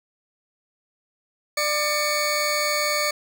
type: tone pair together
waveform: 20% pulse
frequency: 595.9 / 2238 Hz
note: D5 / C#7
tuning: +25 / +16 cents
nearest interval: octave + major seventh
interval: 2291 cents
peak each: -19 dBFS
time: 1.57-3.11 s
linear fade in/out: 5 ms
effects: none